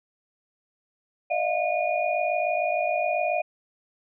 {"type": "tone cluster", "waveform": "sine", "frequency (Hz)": [603, 650, 709, 2448], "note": ["D5", "E5", "F5", "D#7"], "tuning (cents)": [46, -24, 26, -29], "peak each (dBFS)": [-28, -29, -26, -30], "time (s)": [1.3, 3.42], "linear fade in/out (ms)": 10, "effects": []}